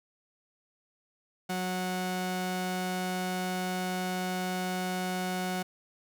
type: tone pair together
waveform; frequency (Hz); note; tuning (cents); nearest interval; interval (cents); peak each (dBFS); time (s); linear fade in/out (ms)
sawtooth; 183.5 / 367; F#3 / F#4; -14 / -14; octave; 1200; -28; 1.49-5.63; 10
effects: none